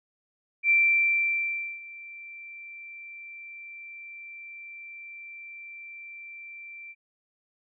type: tone with ADSR envelope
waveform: sine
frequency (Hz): 2349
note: D7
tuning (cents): 0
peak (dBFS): -17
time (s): 0.63-6.95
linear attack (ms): 68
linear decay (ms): 1100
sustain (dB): -23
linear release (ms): 43
effects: none